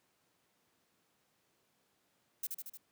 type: noise with echo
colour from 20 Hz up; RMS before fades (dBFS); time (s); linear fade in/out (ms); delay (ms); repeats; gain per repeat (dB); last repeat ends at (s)
violet; -37; 2.43-2.47; 5; 76; 4; -3; 2.774
effects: pink hiss -75 dBFS RMS until 2.91 s + high-pass 150 Hz 12 dB/octave